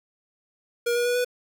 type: tone with pitch steps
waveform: square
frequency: 475.5 / 481.3 / 487.2 / 493.1 Hz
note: A#4 / B4 / B4 / B4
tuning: +34 / -45 / -24 / -3 cents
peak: -22 dBFS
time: 0.86-1.248 s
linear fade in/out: 10 ms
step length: 97 ms
effects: 9-bit